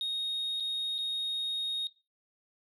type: tone with dropouts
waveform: sine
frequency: 3729 Hz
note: A#7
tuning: in tune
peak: -28 dBFS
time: 0.01-1.87 s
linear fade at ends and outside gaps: 1 ms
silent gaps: 0.6-0.605 / 0.982-0.987 s
effects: noise-tail reverb RT60 0.3 s tail -22 dB re dry + tanh soft clip ceiling -29 dBFS